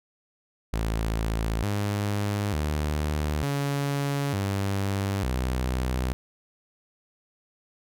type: tone with pitch steps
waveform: sawtooth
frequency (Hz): 55.2 / 102.4 / 75.2 / 141.2 / 98.6 / 63.3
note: A1 / G#2 / D2 / C#3 / G2 / B1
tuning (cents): +6 / -24 / +42 / +32 / +11 / +43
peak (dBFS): -21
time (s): 0.73-6.13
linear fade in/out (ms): 0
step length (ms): 900
effects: none